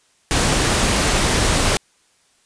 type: noise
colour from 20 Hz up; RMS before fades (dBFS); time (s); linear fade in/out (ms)
pink; -17; 0.31-1.77; 0
effects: white hiss -59 dBFS RMS until 2.45 s + resampled to 22050 Hz